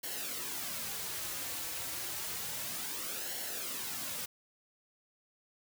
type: noise with flanger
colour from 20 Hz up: white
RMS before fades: -39 dBFS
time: 0.03-4.26 s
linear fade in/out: 10 ms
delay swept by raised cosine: 0.81 to 4.91 ms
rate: 0.3 Hz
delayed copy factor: -0.6
effects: none